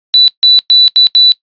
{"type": "tone bursts at uneven times", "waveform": "sine", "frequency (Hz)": 3969, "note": "B7", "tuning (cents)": 8, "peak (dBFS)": -3, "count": 5, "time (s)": [[0.14, 0.28], [0.43, 0.59], [0.7, 0.88], [0.96, 1.07], [1.15, 1.32]], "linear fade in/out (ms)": 0, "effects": ["noise-tail reverb RT60 0.1 s tail -21 dB re dry", "resampled to 11025 Hz"]}